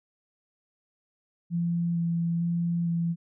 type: tone with vibrato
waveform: sine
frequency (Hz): 169.8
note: F3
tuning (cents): -48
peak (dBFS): -24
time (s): 1.5-3.16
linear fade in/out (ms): 50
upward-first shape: square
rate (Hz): 1.1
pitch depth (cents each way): 10
effects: none